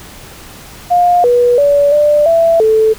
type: tone with pitch steps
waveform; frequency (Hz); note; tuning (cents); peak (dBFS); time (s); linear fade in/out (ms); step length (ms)
sine; 708 / 485.9 / 573 / 592 / 665 / 438.7; F5 / B4 / D5 / D5 / E5 / A4; +23 / -28 / -43 / +14 / +15 / -5; -6; 0.9-2.94; 20; 340
effects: pink hiss -34 dBFS RMS until 2.98 s